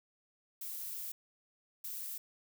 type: noise bursts at uneven times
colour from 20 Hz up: violet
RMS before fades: -42 dBFS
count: 2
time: 0.61-1.12 / 1.84-2.18 s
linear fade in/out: 5 ms
effects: none